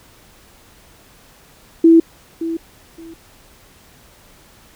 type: tone with echo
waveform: sine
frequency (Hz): 329.6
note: E4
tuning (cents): 0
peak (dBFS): -5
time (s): 1.84-2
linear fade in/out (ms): 5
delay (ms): 570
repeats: 2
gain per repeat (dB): -14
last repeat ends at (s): 3.14
effects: pink hiss -48 dBFS RMS until 4.75 s